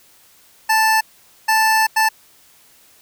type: tone bursts at uneven times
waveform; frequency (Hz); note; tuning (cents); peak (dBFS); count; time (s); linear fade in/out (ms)
25% pulse; 880; A5; 0; -9; 3; 0.69-1.01 / 1.48-1.87 / 1.96-2.09; 10
effects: white hiss -51 dBFS RMS until 3.01 s